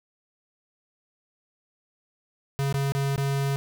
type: tone with dropouts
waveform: square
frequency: 138.59 Hz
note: C#3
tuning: in tune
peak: -24 dBFS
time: 2.59-3.56 s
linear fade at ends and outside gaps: 0 ms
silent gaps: 2.726-2.742 / 2.921-2.95 / 3.16-3.179 s
effects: none